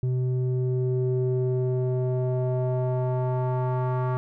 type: tone with low-pass filter sweep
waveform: square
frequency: 127 Hz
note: B2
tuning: 49 cents sharp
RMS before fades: -25 dBFS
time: 0.03-4.17 s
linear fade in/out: 0 ms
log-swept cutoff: 260 to 1100 Hz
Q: 2.5
effects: none